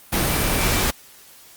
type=tone in noise; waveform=sine; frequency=2336 Hz; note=D7; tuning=10 cents flat; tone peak=-31 dBFS; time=0.29-0.83 s; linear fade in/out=10 ms; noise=pink; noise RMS=-20 dBFS; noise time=0.12-0.91 s; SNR=-14 dB; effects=white hiss -47 dBFS RMS until 1.56 s + Opus 32 kbps